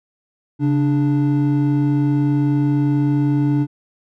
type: tone pair together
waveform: triangle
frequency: 138.61 / 293.7 Hz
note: C#3 / D4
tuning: 0 / 0 cents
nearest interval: octave + minor second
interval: 1300 cents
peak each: -15 dBFS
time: 0.59-3.67 s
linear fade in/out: 50 ms
effects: none